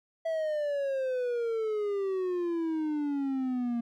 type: exponential sweep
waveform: triangle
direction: down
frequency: 659.3 to 233.1 Hz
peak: -26 dBFS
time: 0.25-3.81 s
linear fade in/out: 10 ms
effects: none